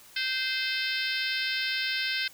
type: harmonic tone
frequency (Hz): 519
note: C5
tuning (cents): -14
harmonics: 3 / 4 / 5 / 6 / 7 / 8 / 9 / 10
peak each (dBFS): -33 / -34 / -35 / -36 / -36 / -37 / -38 / -38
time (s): 0.16-2.28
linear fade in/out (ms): 5
effects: white hiss -53 dBFS RMS until 2.33 s